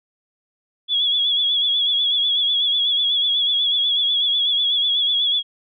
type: tone with vibrato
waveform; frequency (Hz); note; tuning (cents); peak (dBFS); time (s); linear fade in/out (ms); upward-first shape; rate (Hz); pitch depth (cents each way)
sine; 3376; G#7; +28; -16; 0.88-5.43; 50; sine; 8.1; 51
effects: none